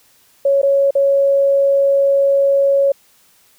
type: tone with dropouts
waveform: sine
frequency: 554.4 Hz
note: C#5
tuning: in tune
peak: -10 dBFS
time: 0.45-2.92 s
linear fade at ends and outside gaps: 5 ms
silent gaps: 0.617-0.63 / 0.908-0.952 s
effects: white hiss -53 dBFS RMS until 3.58 s